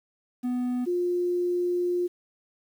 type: tone pair in turn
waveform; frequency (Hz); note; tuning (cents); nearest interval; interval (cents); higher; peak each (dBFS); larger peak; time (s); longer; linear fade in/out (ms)
triangle / sine; 248 / 354.2; B3 / F4; +7 / +24; tritone; 617; second; -23; neither; 0.43-0.86 / 0.86-2.08; second; 20
effects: 9-bit